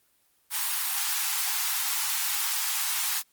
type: high-pass noise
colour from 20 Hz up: white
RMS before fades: -28 dBFS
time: 0.5-3.23 s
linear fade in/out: 50 ms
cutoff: 760 Hz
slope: 96 dB/octave
effects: white hiss -67 dBFS RMS until 3.32 s + Opus 24 kbps